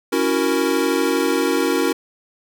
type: chord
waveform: square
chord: F# dominant seventh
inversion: second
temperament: equal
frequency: 277.2 / 329.6 / 370 / 466.2 Hz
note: C#4 / E4 / F#4 / A#4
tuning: 0 / 0 / 0 / 0 cents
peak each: -23 dBFS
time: 0.12-1.93 s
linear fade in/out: 10 ms
effects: none